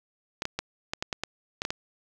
clicks, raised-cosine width 0.2 ms, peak -12 dBFS, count 10, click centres 0.421 / 0.454 / 0.59 / 0.935 / 1.025 / 1.128 / 1.236 / 1.619 / 1.651 / 1.705 s, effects 9-bit

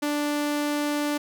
sawtooth tone, 293.7 Hz, D4, in tune, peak -20 dBFS, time 0.02-1.18 s, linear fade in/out 10 ms, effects none

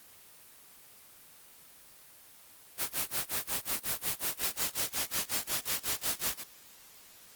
white noise with tremolo, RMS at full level -30 dBFS, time 2.77-6.44 s, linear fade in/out 50 ms, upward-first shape sine, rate 5.5 Hz, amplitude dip 100%, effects white hiss -55 dBFS RMS until 7.35 s + Opus 24 kbps

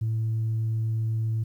sine tone, 111.5 Hz, A2, 23 cents sharp, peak -22 dBFS, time 0.01-1.44 s, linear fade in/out 10 ms, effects tanh soft clip ceiling -21 dBFS + 10-bit

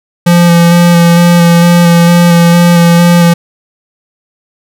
square tone with vibrato, 171.9 Hz, F3, 27 cents flat, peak -3 dBFS, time 0.26-3.34 s, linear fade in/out 10 ms, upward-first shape square, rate 2.2 Hz, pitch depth 13 cents each way, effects none

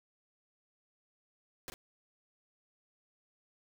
pink noise with echo, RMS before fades -43 dBFS, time 1.68-1.7 s, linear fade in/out 0 ms, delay 40 ms, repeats 1, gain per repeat -6 dB, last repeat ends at 1.74 s, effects none

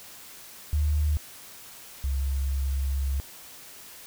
sine tone pair in turn, 74.9 / 67.97 Hz, D2 / C#2, +35 / -33 cents, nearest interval major second, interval 168 cents, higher first, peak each -21 / -24 dBFS, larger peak first, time 0.73-1.17 / 2.04-3.2 s, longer second, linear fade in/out 0 ms, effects white hiss -46 dBFS RMS until 4.06 s

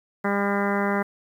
harmonic tone with a mistuned harmonic, 200.8 Hz, G3, 42 cents sharp, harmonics 1 / 2 / 3 / 4 / 5 / 6 / 7 / 8 / 9 / 10, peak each -25 / -28 / -30 / -31 / -32 / -33 / -33 / -34 / -35 / -35 dBFS, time 0.24-1.03 s, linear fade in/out 10 ms, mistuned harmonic 9, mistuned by +15 cents, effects 9-bit

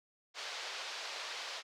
white band-pass noise, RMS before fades -43 dBFS, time 0.34-1.63 s, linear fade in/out 50 ms, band 480 to 5100 Hz, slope 24 dB/octave, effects none

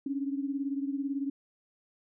sine beating tone pair, 274 / 292 Hz, C#4 / D4, -20 / -10 cents, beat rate 18 Hz, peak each -31 / -36 dBFS, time 0.06-1.3 s, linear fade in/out 5 ms, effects none

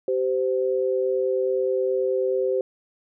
sine tone pair together, 386.5 / 515.9 Hz, G4 / C5, -24 / -24 cents, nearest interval perfect fourth, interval 500 cents, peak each -23 dBFS, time 0.08-2.61 s, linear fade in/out 2 ms, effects none

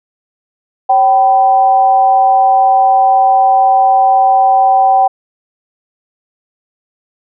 sine tone with amplitude modulation, 771 Hz, G5, 29 cents flat, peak -3 dBFS, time 0.89-5.08 s, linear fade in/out 10 ms, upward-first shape sine, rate 222 Hz, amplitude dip 55%, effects none

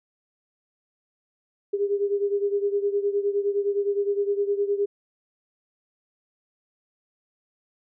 sine beating tone pair, 401.8 / 411.5 Hz, G4 / G#4, +43 / -16 cents, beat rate 9.7 Hz, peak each -23 / -27 dBFS, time 1.73-4.86 s, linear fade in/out 10 ms, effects none

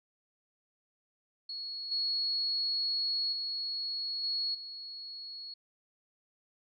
sine tone with level steps, 4344 Hz, C#8, 36 cents flat, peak -37 / -29 / -33 / -30 / -41 dBFS, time 1.49-5.54 s, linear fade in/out 5 ms, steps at 1.91 / 3.32 / 4.23 / 4.54 s, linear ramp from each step 10 ms, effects none

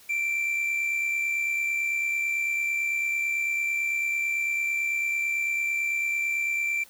triangle tone with amplitude modulation, 2349 Hz, D7, in tune, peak -21 dBFS, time 0.09-6.84 s, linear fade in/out 10 ms, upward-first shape sine, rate 69 Hz, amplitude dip 40%, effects white hiss -53 dBFS RMS until 6.89 s

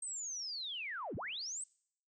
sine linear two-way sweep, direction down then up, 8410 to 63.7 to 8410 Hz, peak -39 dBFS, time 0.02-1.64 s, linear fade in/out 5 ms, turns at 1.16 s, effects noise-tail reverb RT60 0.7 s tail -26 dB re dry

